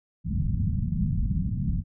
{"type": "low-pass noise", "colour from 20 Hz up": "white", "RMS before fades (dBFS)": -26, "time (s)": [0.24, 1.84], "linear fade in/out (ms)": 50, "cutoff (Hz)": 200, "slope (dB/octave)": 48, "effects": []}